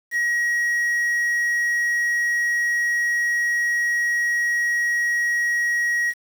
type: tone with quantisation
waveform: triangle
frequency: 1900 Hz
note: A#6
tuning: 33 cents sharp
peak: -17 dBFS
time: 0.11-6.14 s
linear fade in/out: 50 ms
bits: 7
effects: none